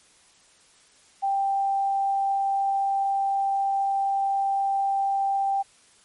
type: tone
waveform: sine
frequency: 787 Hz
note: G5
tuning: 7 cents sharp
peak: -21 dBFS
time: 1.22-5.63 s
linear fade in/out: 20 ms
effects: white hiss -57 dBFS RMS until 6.04 s + MP3 48 kbps